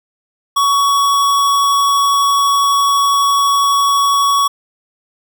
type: tone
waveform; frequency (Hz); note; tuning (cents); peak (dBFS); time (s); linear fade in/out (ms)
square; 1122; C#6; +21; -11; 0.56-4.48; 10
effects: none